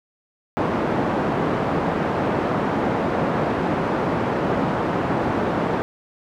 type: band-pass noise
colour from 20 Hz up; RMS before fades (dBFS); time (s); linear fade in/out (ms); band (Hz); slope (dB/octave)
pink; -22; 0.57-5.82; 0; 170 to 1100; 12
effects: none